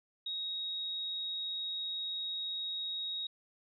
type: tone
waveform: sine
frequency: 3777 Hz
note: A#7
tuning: 22 cents sharp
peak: -35 dBFS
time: 0.26-3.27 s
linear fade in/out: 5 ms
effects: none